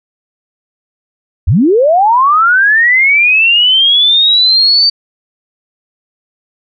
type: linear sweep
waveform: sine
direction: up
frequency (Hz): 60.3 to 4624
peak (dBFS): -5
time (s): 1.47-4.9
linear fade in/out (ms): 10
effects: none